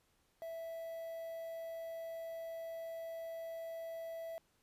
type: tone with quantisation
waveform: triangle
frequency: 659.3 Hz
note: E5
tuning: in tune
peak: -40 dBFS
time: 0.42-4.38 s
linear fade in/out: 0 ms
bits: 10
effects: pink hiss -75 dBFS RMS until 4.62 s + resampled to 32000 Hz

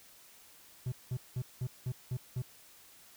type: tone bursts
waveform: triangle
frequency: 125.7 Hz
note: B2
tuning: 31 cents sharp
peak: -30 dBFS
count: 7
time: 0.86-2.42 s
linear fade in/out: 5 ms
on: 60 ms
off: 190 ms
effects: white hiss -58 dBFS RMS until 3.16 s

